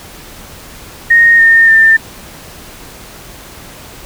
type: tone with pitch steps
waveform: sine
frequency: 1857 / 1825.1 / 1793.7 Hz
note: A#6 / A#6 / A6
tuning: -7 / -37 / +33 cents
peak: -3 dBFS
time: 1.1-1.97 s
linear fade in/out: 10 ms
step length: 290 ms
effects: pink hiss -33 dBFS RMS until 4.05 s